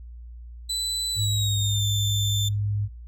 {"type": "tone with pitch glide", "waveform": "30% pulse", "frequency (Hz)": [3990, 3555], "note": ["B7", "A7"], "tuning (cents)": [17, 17], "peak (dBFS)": -23, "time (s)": [0.69, 2.49], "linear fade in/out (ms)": 10, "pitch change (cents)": -200, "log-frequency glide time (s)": [1.11, 1.85]}
{"type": "tone", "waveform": "sine", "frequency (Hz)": 103.1, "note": "G#2", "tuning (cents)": -12, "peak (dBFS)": -23, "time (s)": [1.15, 2.89], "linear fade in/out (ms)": 50}
{"effects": ["noise-tail reverb RT60 0.2 s tail -20 dB re dry", "added 59 Hz sine -38 dBFS peak until 3.07 s"]}